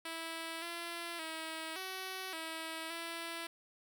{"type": "tone with pitch steps", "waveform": "5% pulse", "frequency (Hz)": [327.9, 340.3, 320.7, 377, 323.3, 334.1], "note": ["E4", "F4", "E4", "F#4", "E4", "E4"], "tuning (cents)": [-9, -45, -48, 32, -34, 23], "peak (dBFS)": -29, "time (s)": [0.05, 3.47], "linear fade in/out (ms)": 5, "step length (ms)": 570, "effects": []}